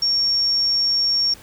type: tone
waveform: sine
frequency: 5520 Hz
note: F8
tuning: 21 cents flat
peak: -16 dBFS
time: 0.02-1.34 s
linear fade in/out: 5 ms
effects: pink hiss -45 dBFS RMS until 1.42 s